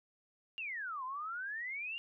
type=exponential two-way sweep; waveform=sine; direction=down then up; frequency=2846 to 1000 to 2846 Hz; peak=-38 dBFS; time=0.58-1.98 s; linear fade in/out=0 ms; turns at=1.04 s; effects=none